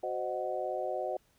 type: harmonic tone with a mistuned harmonic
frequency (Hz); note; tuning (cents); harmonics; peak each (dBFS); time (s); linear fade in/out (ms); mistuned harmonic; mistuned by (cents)
123.47; B2; 0; 3 / 4 / 5 / 6; -39 / -37 / -36 / -37; 0.03-1.17; 5; 4; +90
effects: pink hiss -69 dBFS RMS until 1.38 s